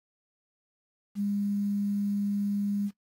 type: tone with quantisation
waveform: sine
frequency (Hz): 202.8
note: G#3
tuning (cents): -41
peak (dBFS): -26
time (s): 1.15-2.91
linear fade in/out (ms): 50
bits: 9
effects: noise-tail reverb RT60 0.1 s tail -20 dB re dry + AAC 48 kbps